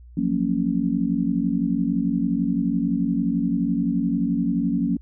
sine chord, Gb major seventh, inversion third, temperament just, 173.43 / 185 / 231.2 / 277.5 Hz, F3 / Gb3 / Bb3 / Db4, -12 / 0 / -14 / +2 cents, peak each -27 / -26 / -24 / -24 dBFS, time 0.17-4.97 s, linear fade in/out 5 ms, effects added 60 Hz sine -42 dBFS peak until 5.01 s

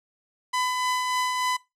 sawtooth tone with tremolo, 1004 Hz, B5, 28 cents sharp, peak -19 dBFS, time 0.53-1.57 s, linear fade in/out 10 ms, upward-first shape triangle, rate 3.4 Hz, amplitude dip 35%, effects noise-tail reverb RT60 0.2 s tail -19 dB re dry + low-pass 10000 Hz 12 dB/octave

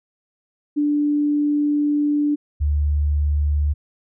sine tone pair in turn, 293.7 / 73.57 Hz, D4 / D2, 0 / +4 cents, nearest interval 2 octaves, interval 2396 cents, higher first, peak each -16 dBFS, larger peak neither, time 0.76-2.36 / 2.6-3.74 s, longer first, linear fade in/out 20 ms, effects none

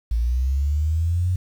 sine linear sweep, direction up, 55 to 92.5 Hz, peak -18 dBFS, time 0.11-1.36 s, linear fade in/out 5 ms, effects 8-bit

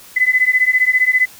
sine beating tone pair, 2007 / 2022 Hz, B6 / B6, +27 / +40 cents, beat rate 15 Hz, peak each -14 dBFS, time 0.16-1.26 s, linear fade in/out 10 ms, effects white hiss -41 dBFS RMS until 1.39 s

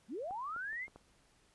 sine linear sweep, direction up, 182 to 2174 Hz, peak -38 dBFS, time 0.08-0.88 s, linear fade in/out 50 ms
clicks, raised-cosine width 1 ms, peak -37 / -39 / -47 / -42 / -38 dBFS, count 5, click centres 0.309 / 0.563 / 0.73 / 0.881 / 0.96 s
effects pink hiss -69 dBFS RMS until 1.54 s + resampled to 24000 Hz

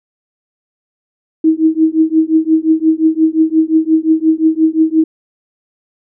sine tone with tremolo, 318.6 Hz, D#4, 41 cents sharp, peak -4 dBFS, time 1.44-5.04 s, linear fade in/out 5 ms, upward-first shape triangle, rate 5.7 Hz, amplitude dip 100%, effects none

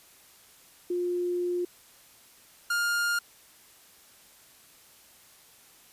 sine / 45% pulse tone pair in turn, 354.2 / 1409.9 Hz, F4 / F6, +24 / +16 cents, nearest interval 2 octaves, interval 2392 cents, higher second, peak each -26 / -25 dBFS, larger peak second, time 0.9-1.65 / 2.7-3.19 s, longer first, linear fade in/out 5 ms, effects white hiss -56 dBFS RMS until 5.92 s + resampled to 32000 Hz

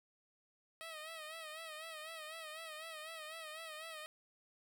10% pulse tone with vibrato, 634 Hz, D#5, 32 cents sharp, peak -38 dBFS, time 0.81-4.06 s, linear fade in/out 0 ms, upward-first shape sine, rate 4 Hz, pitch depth 69 cents each way, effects none

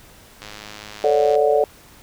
click train, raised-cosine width 0.2 ms, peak -18 dBFS, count 99, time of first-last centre 0.42-1.353 s, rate 105 Hz
sine chord, D major seventh, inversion second, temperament just, 440.5 / 550.6 / 587.3 / 734.2 Hz, A4 / C#5 / D5 / F#5, +2 / -12 / 0 / -14 cents, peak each -17 / -23 / -18 / -21 dBFS, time 1.04-1.64 s, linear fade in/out 2 ms
effects pink hiss -47 dBFS RMS until 2.02 s

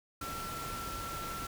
sine tone in noise, 1348 Hz, E6, 38 cents sharp, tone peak -40 dBFS, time 0.21-1.47 s, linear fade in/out 5 ms, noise pink, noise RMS -42 dBFS, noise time 0.21-1.47 s, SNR -1 dB, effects none

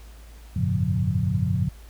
sine tone cluster, 90.5 / 101.9 / 116.9 / 142.1 / 178.8 Hz, F#2 / G#2 / A#2 / C#3 / F3, -38 / -32 / +5 / +43 / +41 cents, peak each -27 dBFS, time 0.56-1.69 s, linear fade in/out 5 ms, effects added 55 Hz sine -42 dBFS peak until 1.89 s + pink hiss -53 dBFS RMS until 1.89 s

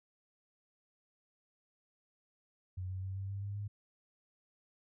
sine tone with pitch steps, 92.1 / 93.76 / 95.46 / 97.18 / 98.94 / 100.73 / 102.55 Hz, F#2 / F#2 / G2 / G2 / G2 / G2 / G#2, -7 / +23 / -45 / -15 / +17 / +48 / -21 cents, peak -37 dBFS, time 2.77-3.68 s, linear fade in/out 10 ms, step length 130 ms, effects none

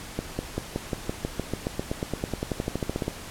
accelerating click train, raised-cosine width 2 ms, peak -13 dBFS, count 26, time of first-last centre 0.19-3.08 s, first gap 200 ms, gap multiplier 0.95, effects pink hiss -40 dBFS RMS until 3.3 s + low-pass 12000 Hz 12 dB/octave

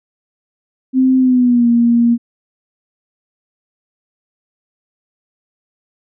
sine tone with pitch glide, 260 to 235.7 Hz, C4 to A#3, -11 to +19 cents, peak -8 dBFS, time 0.93-2.18 s, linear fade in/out 50 ms, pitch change -170 cents, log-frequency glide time 1.18-1.68 s, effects none

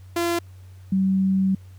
sawtooth / sine tone pair in turn, 342 / 191.17 Hz, F4 / G3, -36 / -43 cents, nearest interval minor seventh, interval 1007 cents, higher first, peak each -17 dBFS, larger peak neither, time 0.16-0.39 / 0.92-1.55 s, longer second, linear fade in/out 5 ms, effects added 93 Hz sine -41 dBFS peak until 1.78 s + pink hiss -59 dBFS RMS until 1.78 s

